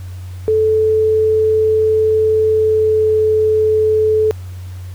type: tone with pitch glide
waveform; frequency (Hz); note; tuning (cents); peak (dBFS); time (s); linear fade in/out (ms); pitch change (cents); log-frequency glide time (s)
sine; 436 to 433.2; A4 to A4; -16 to -27; -10; 0.48-4.31; 0; -11; 2.48-3.17
effects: added 91 Hz sine -26 dBFS peak until 4.94 s + pink hiss -45 dBFS RMS until 4.94 s